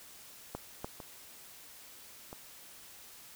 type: clicks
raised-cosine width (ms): 1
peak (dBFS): -23 / -23 / -30 / -30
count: 4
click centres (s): 0.55 / 0.845 / 1.002 / 2.329
effects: white hiss -53 dBFS RMS until 3.35 s